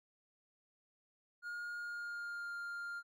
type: tone with pitch glide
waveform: triangle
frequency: 1426 to 1399.9 Hz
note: F6 to F6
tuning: +36 to +4 cents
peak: -39 dBFS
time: 1.42-3.03 s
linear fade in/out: 50 ms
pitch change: -32 cents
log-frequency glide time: 1.76-2.55 s
effects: none